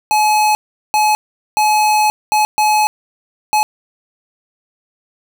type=tone bursts at uneven times; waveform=square; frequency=851 Hz; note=G#5; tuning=42 cents sharp; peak=-11 dBFS; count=6; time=0.11-0.55 / 0.94-1.15 / 1.57-2.1 / 2.32-2.45 / 2.58-2.87 / 3.53-3.63 s; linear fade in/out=0 ms; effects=none